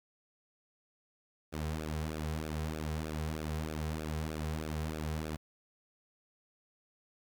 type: tone with flanger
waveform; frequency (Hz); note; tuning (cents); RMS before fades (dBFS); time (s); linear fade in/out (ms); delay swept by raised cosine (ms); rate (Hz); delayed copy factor
sawtooth; 77.78; D#2; 0; -37; 1.52-5.37; 20; 0.97 to 3.47; 3.2; -0.75
effects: 11-bit